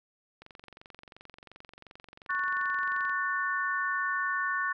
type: click train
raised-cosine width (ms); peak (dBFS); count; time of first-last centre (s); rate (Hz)
0.3; -32; 62; 0.42-3.095; 22.8
type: chord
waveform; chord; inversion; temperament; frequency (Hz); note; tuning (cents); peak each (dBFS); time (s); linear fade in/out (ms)
sine; F# minor; second; equal with one note detuned; 1108.7 / 1480 / 1785.6; C#6 / F#6 / A6; 0 / 0 / +25; -32 / -32 / -32; 2.29-4.73; 10
effects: none